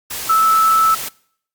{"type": "tone in noise", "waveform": "sine", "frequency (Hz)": 1312, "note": "E6", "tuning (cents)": -9, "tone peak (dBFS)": -10, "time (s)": [0.29, 0.95], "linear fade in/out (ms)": 10, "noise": "white", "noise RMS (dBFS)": -26, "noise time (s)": [0.1, 1.09], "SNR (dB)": 13, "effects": ["noise-tail reverb RT60 0.6 s tail -22 dB re dry", "Opus 48 kbps"]}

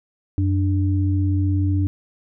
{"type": "tone pair together", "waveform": "sine", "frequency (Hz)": [92.76, 294.5], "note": ["F#2", "D4"], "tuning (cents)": [5, 5], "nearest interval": "octave + minor sixth", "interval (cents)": 2000, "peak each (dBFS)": [-17, -24], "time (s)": [0.38, 1.87], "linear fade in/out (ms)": 0, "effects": []}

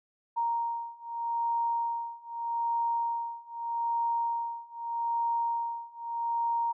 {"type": "beating tone pair", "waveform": "sine", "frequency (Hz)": [932.3, 933.11], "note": ["A#5", "A#5"], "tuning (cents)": [0, 1], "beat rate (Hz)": 0.81, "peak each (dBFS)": [-32, -31], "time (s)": [0.36, 6.73], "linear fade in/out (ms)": 20, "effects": []}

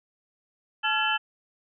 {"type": "tone cluster", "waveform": "sine", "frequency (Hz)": [866, 1373, 1693, 2660, 3056], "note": ["A5", "F6", "G#6", "E7", "G7"], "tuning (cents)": [-28, -30, 33, 15, -45], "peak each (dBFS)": -29, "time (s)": [0.83, 1.18], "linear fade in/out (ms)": 20, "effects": []}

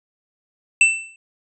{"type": "tone with exponential decay", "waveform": "square", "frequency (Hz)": 2669, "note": "E7", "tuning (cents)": 21, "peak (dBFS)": -8, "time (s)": [0.81, 1.16], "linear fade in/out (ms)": 2, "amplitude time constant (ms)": 74, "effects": ["resampled to 24000 Hz"]}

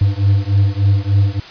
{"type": "beating tone pair", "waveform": "triangle", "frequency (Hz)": [98, 101.4], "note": ["G2", "G#2"], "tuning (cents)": [0, -41], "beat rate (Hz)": 3.4, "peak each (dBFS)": -12, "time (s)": [0.01, 1.4], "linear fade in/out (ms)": 5, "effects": ["white hiss -35 dBFS RMS until 1.5 s", "resampled to 11025 Hz"]}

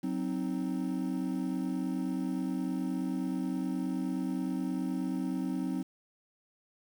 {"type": "chord", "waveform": "triangle", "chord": "C diminished", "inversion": "second", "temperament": "equal", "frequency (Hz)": [185, 261.6, 311.1], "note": ["Gb3", "C4", "Eb4"], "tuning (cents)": [0, 0, 0], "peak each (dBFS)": [-33, -31, -34], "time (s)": [0.03, 5.83], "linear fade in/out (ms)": 10, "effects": ["tanh soft clip ceiling -20 dBFS", "9-bit"]}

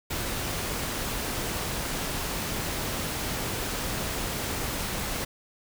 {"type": "noise", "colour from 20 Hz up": "pink", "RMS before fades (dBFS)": -31, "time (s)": [0.1, 5.25], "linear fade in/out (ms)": 10, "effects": []}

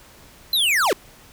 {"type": "linear sweep", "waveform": "square", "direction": "down", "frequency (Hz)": [4132, 311.1], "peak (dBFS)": -17, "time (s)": [0.53, 0.93], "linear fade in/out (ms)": 2, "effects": ["pink hiss -48 dBFS RMS until 1.32 s"]}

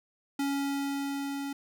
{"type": "tone with level ramp", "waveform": "square", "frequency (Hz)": 279.1, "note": "C#4", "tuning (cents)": 12, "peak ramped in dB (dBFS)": [-28, -34], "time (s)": [0.39, 1.53], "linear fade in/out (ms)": 5, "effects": []}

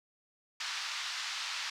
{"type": "band-pass noise", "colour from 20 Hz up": "white", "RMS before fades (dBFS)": -38, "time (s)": [0.6, 1.7], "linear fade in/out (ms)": 5, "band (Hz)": [1000, 5300], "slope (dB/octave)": 24, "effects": []}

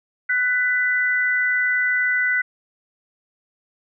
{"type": "tone pair together", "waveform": "sine", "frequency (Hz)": [1489, 1991.9], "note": ["F#6", "B6"], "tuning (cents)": [11, 14], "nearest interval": "perfect fourth", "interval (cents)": 503, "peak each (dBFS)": -20, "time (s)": [0.29, 2.42], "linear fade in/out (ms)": 10, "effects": []}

